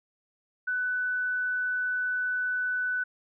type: tone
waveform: sine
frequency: 1495 Hz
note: F#6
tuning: 17 cents sharp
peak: -26 dBFS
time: 0.67-3.04 s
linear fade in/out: 10 ms
effects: none